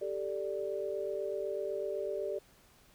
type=chord; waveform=sine; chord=G suspended second; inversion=none; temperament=equal; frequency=392 / 440 / 587.3 Hz; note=G4 / A4 / D5; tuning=0 / 0 / 0 cents; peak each=-37 / -39 / -37 dBFS; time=0.01-2.39 s; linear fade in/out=10 ms; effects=pink hiss -63 dBFS RMS until 2.94 s